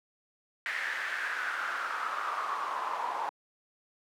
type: noise with band-pass filter sweep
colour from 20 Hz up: pink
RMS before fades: -34 dBFS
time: 0.66-3.29 s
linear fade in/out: 0 ms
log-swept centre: 1900 to 910 Hz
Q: 5.1
effects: high-pass 400 Hz 12 dB/octave